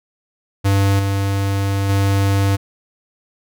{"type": "tone with level steps", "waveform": "square", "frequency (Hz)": 98.6, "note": "G2", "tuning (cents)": 11, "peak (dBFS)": [-13, -17, -14], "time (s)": [0.64, 2.57], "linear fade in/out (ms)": 20, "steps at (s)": [0.99, 1.89], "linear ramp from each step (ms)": 5, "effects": []}